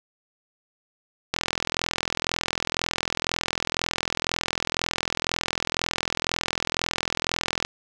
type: click train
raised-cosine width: 0.2 ms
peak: -6 dBFS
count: 266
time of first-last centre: 1.34-7.65 s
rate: 42 Hz
effects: none